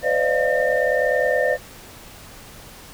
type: tone cluster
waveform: sine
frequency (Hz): 507 / 576 / 617 / 696 / 1809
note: B4 / D5 / D#5 / F5 / A6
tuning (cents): +45 / -34 / -15 / -6 / +48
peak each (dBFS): -21 / -23 / -24 / -27 / -23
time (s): 0.02-1.58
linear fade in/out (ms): 50
effects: pink hiss -42 dBFS RMS until 2.93 s